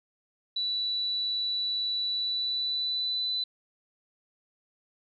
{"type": "tone with pitch glide", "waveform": "sine", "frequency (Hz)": [3951, 3997], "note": ["B7", "B7"], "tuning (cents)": [0, 20], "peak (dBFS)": -27, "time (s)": [0.56, 3.44], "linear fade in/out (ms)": 5, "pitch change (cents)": 20, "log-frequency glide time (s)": [2.12, 3.32], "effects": []}